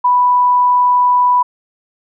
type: tone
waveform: sine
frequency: 987.8 Hz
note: B5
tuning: in tune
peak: -8 dBFS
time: 0.04-1.43 s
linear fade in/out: 10 ms
effects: none